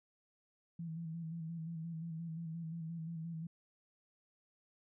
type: tone with vibrato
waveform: sine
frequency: 164.3 Hz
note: E3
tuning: 5 cents flat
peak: -40 dBFS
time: 0.79-3.47 s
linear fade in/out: 5 ms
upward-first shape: square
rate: 5.7 Hz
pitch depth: 39 cents each way
effects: none